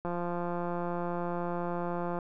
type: click train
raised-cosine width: 1 ms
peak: -21 dBFS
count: 373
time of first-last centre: 0.05-2.188 s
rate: 174 Hz
effects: none